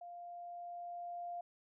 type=tone with level ramp; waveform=sine; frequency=698.5 Hz; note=F5; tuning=in tune; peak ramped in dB=-47 to -40 dBFS; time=0.01-1.41 s; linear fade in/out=5 ms; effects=none